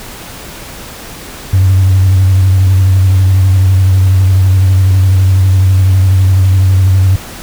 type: tone with vibrato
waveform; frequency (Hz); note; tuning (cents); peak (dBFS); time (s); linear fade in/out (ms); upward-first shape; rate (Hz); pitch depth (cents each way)
sine; 94.4; F#2; +35; -3; 1.53-7.16; 5; square; 12; 30
effects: tanh soft clip ceiling -1 dBFS + pink hiss -28 dBFS RMS until 7.42 s